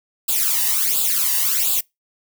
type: noise with flanger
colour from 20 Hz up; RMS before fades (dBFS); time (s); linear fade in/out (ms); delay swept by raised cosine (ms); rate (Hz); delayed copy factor
blue; -19; 0.28-1.81; 10; 0.25 to 1.08; 1.4; +0.95
effects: noise-tail reverb RT60 0.2 s tail -26 dB re dry

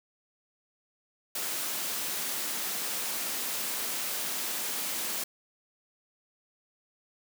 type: high-pass noise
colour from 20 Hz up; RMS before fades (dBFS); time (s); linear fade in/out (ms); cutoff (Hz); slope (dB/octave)
white; -33; 1.35-5.24; 5; 170; 24
effects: none

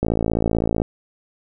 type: click train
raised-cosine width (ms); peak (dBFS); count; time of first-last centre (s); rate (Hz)
2; -6; 45; 0.03-0.819; 55.8
effects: none

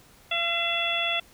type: harmonic tone with a mistuned harmonic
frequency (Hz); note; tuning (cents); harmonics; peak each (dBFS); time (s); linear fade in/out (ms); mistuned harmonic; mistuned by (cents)
681; F5; -44; 1 / 2 / 3 / 4 / 5; -32 / -34 / -33 / -28 / -28; 0.31-1.2; 5; 4; -23
effects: pink hiss -55 dBFS RMS until 1.33 s

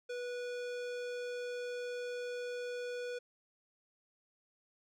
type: tone with hard clipping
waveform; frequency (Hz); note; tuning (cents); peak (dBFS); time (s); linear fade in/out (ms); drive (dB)
sine; 489.6; B4; -15; -40; 0.09-3.19; 10; 18
effects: none

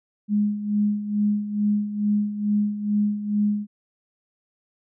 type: tone with tremolo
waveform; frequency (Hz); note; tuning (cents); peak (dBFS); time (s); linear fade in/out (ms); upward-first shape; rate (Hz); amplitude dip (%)
sine; 207.7; G#3; 0; -17; 0.28-3.67; 50; sine; 2.3; 70
effects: none

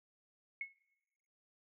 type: tone with exponential decay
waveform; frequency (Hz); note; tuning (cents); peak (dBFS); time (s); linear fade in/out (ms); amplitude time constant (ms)
sine; 2186; C#7; -25; -34; 0.61-0.73; 2; 24
effects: noise-tail reverb RT60 1.0 s tail -22 dB re dry

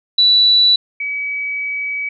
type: tone pair in turn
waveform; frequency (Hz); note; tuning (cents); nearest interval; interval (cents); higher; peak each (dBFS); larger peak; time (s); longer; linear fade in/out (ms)
sine; 3951 / 2278; B7 / C#7; 0 / +47; minor seventh; 953; first; -8 / -19; first; 0.18-0.76 / 1-2.09; second; 5
effects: none

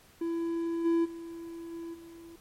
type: tone with level steps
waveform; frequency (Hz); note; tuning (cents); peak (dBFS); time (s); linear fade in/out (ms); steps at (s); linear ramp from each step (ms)
triangle; 334.4; E4; +25; -27 / -21 / -37 / -35 / -44; 0.21-2.36; 5; 0.84 / 1.04 / 1.71 / 1.93; 20
effects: pink hiss -59 dBFS RMS until 2.4 s + MP3 64 kbps

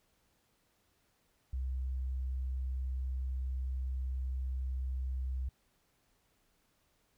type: tone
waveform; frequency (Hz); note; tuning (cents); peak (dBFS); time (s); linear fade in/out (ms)
sine; 64.6; C2; -21; -33; 1.53-5.49; 5
effects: pink hiss -74 dBFS RMS until 7.17 s

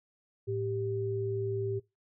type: tone pair together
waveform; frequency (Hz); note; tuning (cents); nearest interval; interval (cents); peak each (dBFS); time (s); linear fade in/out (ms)
sine; 110 / 392; A2 / G4; 0 / 0; octave + minor seventh; 2200; -34 / -32; 0.47-1.8; 20
effects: noise-tail reverb RT60 0.2 s tail -19 dB re dry

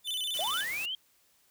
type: tone with vibrato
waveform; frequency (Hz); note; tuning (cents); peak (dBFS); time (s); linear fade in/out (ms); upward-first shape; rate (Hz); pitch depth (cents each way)
45% pulse; 3267; G#7; -29; -31; 0.04-0.65; 50; square; 15; 140
type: noise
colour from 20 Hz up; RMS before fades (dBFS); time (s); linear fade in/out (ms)
white; -42; 0.34-0.86; 10
type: linear sweep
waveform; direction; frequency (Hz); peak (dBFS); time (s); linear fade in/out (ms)
sine; up; 575 to 3232; -32; 0.39-0.95; 2
effects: white hiss -67 dBFS RMS until 1.5 s

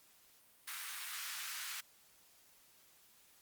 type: high-pass noise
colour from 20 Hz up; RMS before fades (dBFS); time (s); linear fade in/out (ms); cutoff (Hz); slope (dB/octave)
pink; -44; 0.67-1.81; 10; 1300; 24
effects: white hiss -66 dBFS RMS until 3.41 s + Opus 48 kbps

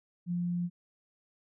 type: tone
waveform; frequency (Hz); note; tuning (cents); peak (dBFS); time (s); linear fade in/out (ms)
sine; 175.1; F3; +5; -29; 0.26-0.7; 50
effects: none

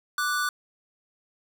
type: tone pair together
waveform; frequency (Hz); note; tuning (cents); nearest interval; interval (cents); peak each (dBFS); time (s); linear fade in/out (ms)
square; 1174.7 / 1480; D6 / F#6; 0 / 0; major third; 400; -29 / -27; 0.18-0.49; 2
effects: none

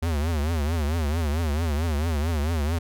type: tone with vibrato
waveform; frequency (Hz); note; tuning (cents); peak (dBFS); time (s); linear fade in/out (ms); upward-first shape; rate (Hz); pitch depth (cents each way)
square; 78; D#2; +5; -23; 0.02-2.79; 10; triangle; 4.5; 190
effects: none

